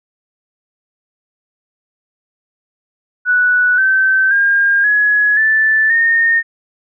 sine tone with pitch steps, 1478 / 1543.4 / 1611.8 / 1683.1 / 1757.6 / 1835.5 Hz, F#6 / G6 / G6 / G#6 / A6 / A#6, -2 / -27 / +48 / +23 / -2 / -27 cents, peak -9 dBFS, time 3.25-6.43 s, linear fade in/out 50 ms, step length 530 ms, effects none

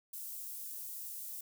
white high-pass noise, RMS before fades -44 dBFS, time 0.13-1.41 s, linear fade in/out 5 ms, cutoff 10000 Hz, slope 12 dB/octave, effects none

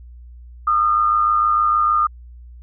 sine tone pair together, 1222 / 1328.5 Hz, D#6 / E6, -32 / +13 cents, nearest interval minor second, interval 145 cents, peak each -14 / -22 dBFS, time 0.67-2.07 s, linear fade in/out 5 ms, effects added 60 Hz sine -37 dBFS peak until 2.62 s

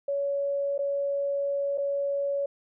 sine tone with dropouts, 562 Hz, C#5, 24 cents sharp, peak -25 dBFS, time 0.08-2.46 s, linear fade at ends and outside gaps 5 ms, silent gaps 0.779-0.789 / 1.776-1.781 s, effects none

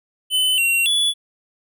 square tone with pitch steps, 3026 / 2744 / 3424 Hz, F#7 / F7 / A7, +38 / -31 / -48 cents, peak -16 dBFS, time 0.3-1.14 s, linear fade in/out 50 ms, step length 280 ms, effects none

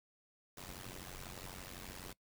pink noise with amplitude modulation, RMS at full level -45 dBFS, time 0.57-2.13 s, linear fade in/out 5 ms, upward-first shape sine, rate 92 Hz, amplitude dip 90%, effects noise-tail reverb RT60 0.1 s tail -21 dB re dry

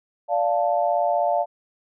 sine chord, D minor, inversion none, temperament equal with one note detuned, 582.6 / 698.5 / 880 Hz, D5 / F5 / A5, -14 / 0 / 0 cents, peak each -23 / -21 / -26 dBFS, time 0.28-1.46 s, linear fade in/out 50 ms, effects none

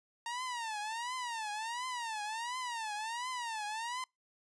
sawtooth tone with vibrato, 923 Hz, A#5, 17 cents flat, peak -33 dBFS, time 0.26-4.04 s, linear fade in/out 2 ms, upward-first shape triangle, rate 1.4 Hz, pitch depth 200 cents each way, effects noise-tail reverb RT60 0.2 s tail -26 dB re dry + resampled to 22050 Hz

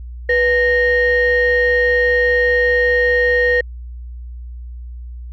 sine tone pair together, 491.3 / 1855 Hz, B4 / A#6, -9 / -9 cents, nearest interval octave + major seventh, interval 2300 cents, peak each -13 dBFS, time 0.29-3.61 s, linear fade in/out 5 ms, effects tanh soft clip ceiling -7 dBFS + added 60 Hz sine -28 dBFS peak until 5.32 s

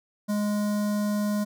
square tone with notch filter, 207.7 Hz, G#3, in tune, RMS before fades -26 dBFS, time 0.28-1.45 s, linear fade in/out 20 ms, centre 2600 Hz, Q 0.7, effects none

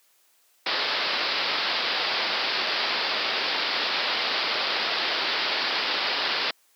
white low-pass noise, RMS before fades -26 dBFS, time 0.66-6.51 s, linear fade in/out 5 ms, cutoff 5000 Hz, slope 96 dB/octave, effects white hiss -63 dBFS RMS until 6.75 s + high-pass 400 Hz 12 dB/octave

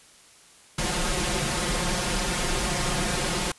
pink noise with comb filter, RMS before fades -26 dBFS, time 0.78-3.52 s, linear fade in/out 5 ms, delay 5.6 ms, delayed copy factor +0.9, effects white hiss -53 dBFS RMS until 3.58 s + resampled to 24000 Hz

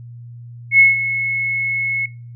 sine tone with ADSR envelope, 2186 Hz, C#7, 25 cents flat, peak -5 dBFS, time 0.71-2.06 s, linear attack 82 ms, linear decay 160 ms, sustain -13 dB, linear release 7 ms, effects noise-tail reverb RT60 0.4 s tail -21 dB re dry + added 119 Hz sine -33 dBFS peak until 2.35 s

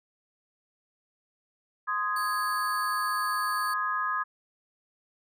sine chord, Ab major, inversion first, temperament just, 1038.3 / 1245.9 / 1661.2 Hz, C6 / Eb6 / Ab6, -14 / +2 / 0 cents, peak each -32 / -29 / -32 dBFS, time 1.87-4.24 s, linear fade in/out 20 ms
20% pulse tone, 4522 Hz, C#8, 34 cents sharp, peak -31 dBFS, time 2.16-3.74 s, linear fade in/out 5 ms
effects none

